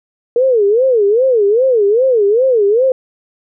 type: tone with vibrato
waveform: sine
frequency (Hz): 460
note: A#4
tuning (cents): -23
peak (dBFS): -8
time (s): 0.36-2.92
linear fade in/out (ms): 2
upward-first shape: sine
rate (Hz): 2.5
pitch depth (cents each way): 250
effects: none